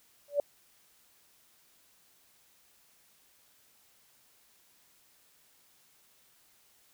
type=tone with exponential growth; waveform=sine; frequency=576 Hz; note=D5; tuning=34 cents flat; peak=-20 dBFS; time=0.28-0.4 s; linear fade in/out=2 ms; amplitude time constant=26 ms; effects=white hiss -65 dBFS RMS until 6.93 s